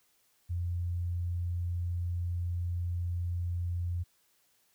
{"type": "tone", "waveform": "sine", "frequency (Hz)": 87.31, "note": "F2", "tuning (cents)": 0, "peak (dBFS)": -30, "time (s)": [0.49, 4.04], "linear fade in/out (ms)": 20, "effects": ["white hiss -70 dBFS RMS until 4.74 s"]}